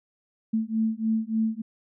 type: beating tone pair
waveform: sine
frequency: 220 / 223.4 Hz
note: A3 / A3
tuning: 0 / +27 cents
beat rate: 3.4 Hz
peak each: -26 dBFS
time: 0.53-1.62 s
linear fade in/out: 10 ms
effects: none